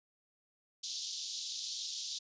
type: band-pass noise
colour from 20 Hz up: pink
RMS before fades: -41 dBFS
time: 0.83-2.19 s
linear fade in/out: 10 ms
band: 3500 to 6700 Hz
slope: 48 dB/octave
effects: resampled to 16000 Hz